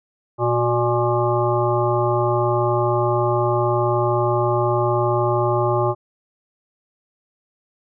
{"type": "harmonic tone with a mistuned harmonic", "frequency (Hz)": 119.2, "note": "A#2", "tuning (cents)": 39, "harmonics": [1, 3, 5, 7, 9, 10], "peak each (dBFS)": [-22, -21, -23, -24, -26, -28], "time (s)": [0.38, 5.95], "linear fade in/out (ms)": 50, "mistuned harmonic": 3, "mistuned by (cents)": 34, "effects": []}